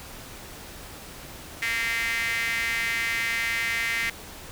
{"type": "tone with high-pass filter", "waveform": "sawtooth", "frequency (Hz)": 230, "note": "A#3", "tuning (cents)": -23, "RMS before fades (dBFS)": -27, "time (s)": [1.62, 4.1], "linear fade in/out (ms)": 5, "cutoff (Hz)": 2000, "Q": 6.1, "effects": ["pink hiss -42 dBFS RMS until 4.51 s"]}